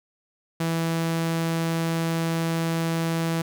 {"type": "tone", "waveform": "sawtooth", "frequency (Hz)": 164.81, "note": "E3", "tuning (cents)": 0, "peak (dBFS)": -19, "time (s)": [0.6, 3.42], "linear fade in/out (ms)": 5, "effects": []}